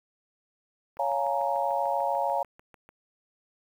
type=click train; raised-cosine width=0.5 ms; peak=-35 dBFS; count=14; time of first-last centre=0.97-2.89 s; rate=6.77 Hz
type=chord; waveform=sine; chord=Bb minor seventh; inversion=first; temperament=just; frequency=559.4 / 699.2 / 839.1 / 932.3 Hz; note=Db5 / F5 / Ab5 / Bb5; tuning=+16 / +2 / +18 / 0 cents; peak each=-30 dBFS; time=0.99-2.43 s; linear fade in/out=5 ms
effects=9-bit